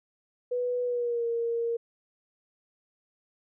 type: tone with pitch glide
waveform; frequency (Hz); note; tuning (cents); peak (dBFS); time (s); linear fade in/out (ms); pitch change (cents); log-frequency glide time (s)
sine; 492.4 to 465.8; B4 to A#4; -5 to -1; -26; 0.51-1.77; 10; -96; 0.84-1.26
effects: none